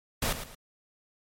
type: noise with echo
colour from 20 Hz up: pink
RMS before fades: -28 dBFS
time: 0.22-0.33 s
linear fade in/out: 5 ms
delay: 110 ms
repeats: 2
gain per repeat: -10 dB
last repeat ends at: 0.55 s
effects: MP3 64 kbps